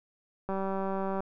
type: click train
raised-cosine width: 1 ms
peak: -20 dBFS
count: 139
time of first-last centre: 0.49-1.205 s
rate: 193 Hz
effects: none